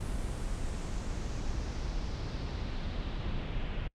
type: noise with low-pass filter sweep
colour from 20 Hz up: brown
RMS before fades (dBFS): -35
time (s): 0-3.88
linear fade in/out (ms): 10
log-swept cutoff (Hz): 10000 to 2900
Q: 2.3
effects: noise-tail reverb RT60 0.1 s tail -25 dB re dry